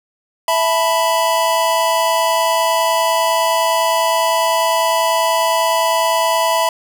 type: chord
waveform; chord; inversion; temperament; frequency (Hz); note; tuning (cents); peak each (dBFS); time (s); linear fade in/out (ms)
square; E suspended fourth; none; just; 659.3 / 879 / 988.9; E5 / A5 / B5; 0 / -2 / +2; -18 / -22 / -17; 0.48-6.69; 2
effects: none